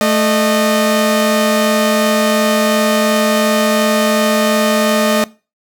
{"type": "tone pair together", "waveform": "sawtooth", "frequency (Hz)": [218.6, 613], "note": ["A3", "D#5"], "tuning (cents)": [-11, -26], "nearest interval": "octave + tritone", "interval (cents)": 1785, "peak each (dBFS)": -10, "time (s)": [0.01, 5.24], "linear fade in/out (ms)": 0, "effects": ["noise-tail reverb RT60 0.3 s tail -20 dB re dry"]}